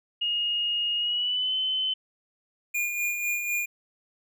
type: tone with pitch glide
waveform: sine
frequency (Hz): 2861 to 3049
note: F7 to G7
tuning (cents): +41 to -49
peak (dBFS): -24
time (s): 0.21-1.94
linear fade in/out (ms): 10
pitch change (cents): +110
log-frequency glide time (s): 0.97-1.54
type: tone with tremolo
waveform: square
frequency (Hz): 2423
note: D#7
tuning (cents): -47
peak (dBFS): -25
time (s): 2.74-3.66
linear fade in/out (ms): 10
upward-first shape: sine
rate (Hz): 4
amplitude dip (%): 45
effects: none